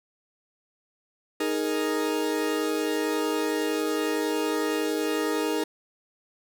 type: chord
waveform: 40% pulse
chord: D# suspended fourth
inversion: none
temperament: equal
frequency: 311.1 / 415.3 / 466.2 Hz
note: D#4 / G#4 / A#4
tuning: 0 / 0 / 0 cents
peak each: -27 / -29 / -29 dBFS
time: 1.4-5.64 s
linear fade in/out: 5 ms
effects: none